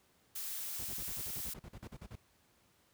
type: noise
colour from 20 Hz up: blue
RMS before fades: -41 dBFS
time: 0.35-1.54 s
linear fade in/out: 10 ms
type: noise bursts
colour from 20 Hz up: brown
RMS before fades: -44 dBFS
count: 15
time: 0.79-2.157 s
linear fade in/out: 5 ms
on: 51 ms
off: 43 ms
effects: pink hiss -70 dBFS RMS until 2.93 s + high-pass 60 Hz 12 dB/octave